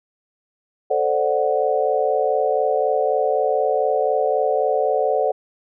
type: chord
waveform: sine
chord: D dominant seventh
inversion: second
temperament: equal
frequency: 440 / 523.3 / 587.3 / 740 Hz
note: A4 / C5 / D5 / F#5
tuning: 0 / 0 / 0 / 0 cents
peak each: -22 dBFS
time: 0.9-5.32 s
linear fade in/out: 10 ms
effects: none